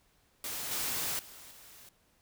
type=noise with level steps; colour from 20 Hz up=white; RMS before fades=-38 / -34 / -51 / -54 dBFS; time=0.44-1.89 s; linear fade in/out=2 ms; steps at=0.71 / 1.19 / 1.51 s; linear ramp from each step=2 ms; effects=pink hiss -69 dBFS RMS until 2.21 s